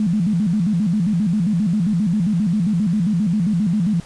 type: tone with vibrato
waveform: sine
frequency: 190 Hz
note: F#3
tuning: 46 cents sharp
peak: -15 dBFS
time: 0-4 s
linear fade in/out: 2 ms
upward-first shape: square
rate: 7.5 Hz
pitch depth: 200 cents each way
effects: pink hiss -43 dBFS RMS until 4.05 s + resampled to 22050 Hz